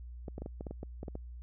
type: clicks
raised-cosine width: 2 ms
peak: -27 dBFS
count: 11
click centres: 0.282 / 0.381 / 0.42 / 0.461 / 0.609 / 0.668 / 0.71 / 0.831 / 1.031 / 1.082 / 1.154 s
effects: added 60 Hz sine -43 dBFS peak until 1.42 s